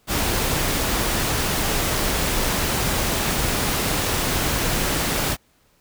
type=noise; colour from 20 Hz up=pink; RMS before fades=-22 dBFS; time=0.07-5.37 s; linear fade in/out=50 ms; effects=pink hiss -61 dBFS RMS until 5.8 s